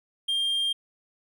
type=tone; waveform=triangle; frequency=3200 Hz; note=G7; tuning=35 cents sharp; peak=-22 dBFS; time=0.28-0.73 s; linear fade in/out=10 ms; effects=none